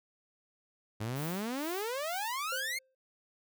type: exponential sweep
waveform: sawtooth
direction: up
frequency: 102.9 to 2200 Hz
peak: -30 dBFS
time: 1-2.79 s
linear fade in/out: 10 ms
type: noise with tremolo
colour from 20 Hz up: violet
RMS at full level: -44 dBFS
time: 1.16-2.6 s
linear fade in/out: 0 ms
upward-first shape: sine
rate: 2.2 Hz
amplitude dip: 80%
type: tone with exponential decay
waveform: triangle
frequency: 523.3 Hz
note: C5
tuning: in tune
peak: -35 dBFS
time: 2.52-2.95 s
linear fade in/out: 5 ms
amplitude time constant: 93 ms
effects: none